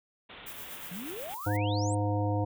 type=low-pass noise; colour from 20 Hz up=white; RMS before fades=-48 dBFS; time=0.29-1.35 s; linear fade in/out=10 ms; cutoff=3700 Hz; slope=96 dB/octave
type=noise with tremolo; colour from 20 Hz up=violet; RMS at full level=-42 dBFS; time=0.46-1.57 s; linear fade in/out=10 ms; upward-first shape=sine; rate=8.3 Hz; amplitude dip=45%
type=exponential sweep; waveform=sine; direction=up; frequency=163.9 to 8870 Hz; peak=-38 dBFS; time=0.91-1.95 s; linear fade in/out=5 ms
type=harmonic tone; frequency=102.9 Hz; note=G#2; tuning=16 cents flat; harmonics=1 / 3 / 5 / 7 / 9; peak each=-28 / -33 / -35 / -36 / -38 dBFS; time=1.46-2.45 s; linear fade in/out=10 ms
effects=none